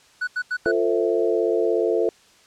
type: tone bursts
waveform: triangle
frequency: 1480 Hz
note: F#6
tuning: in tune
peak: -20 dBFS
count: 4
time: 0.21-0.718 s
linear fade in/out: 10 ms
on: 64 ms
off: 84 ms
type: chord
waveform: sine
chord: F major seventh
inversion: none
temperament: equal with one note detuned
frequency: 349.2 / 446.7 / 523.3 / 659.3 Hz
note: F4 / A4 / C5 / E5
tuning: 0 / +26 / 0 / 0 cents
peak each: -23 / -21 / -26 / -27 dBFS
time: 0.66-2.09 s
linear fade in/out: 0 ms
effects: white hiss -54 dBFS RMS until 2.46 s + low-pass 7000 Hz 12 dB/octave